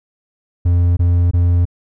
triangle tone bursts, 87.31 Hz, F2, in tune, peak -8 dBFS, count 3, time 0.65-1.654 s, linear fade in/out 10 ms, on 320 ms, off 22 ms, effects none

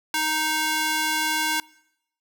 square tone with high-pass filter, 311.1 Hz, D#4, in tune, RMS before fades -24 dBFS, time 0.14-1.6 s, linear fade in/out 2 ms, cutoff 1100 Hz, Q 0.73, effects noise-tail reverb RT60 0.8 s tail -23 dB re dry

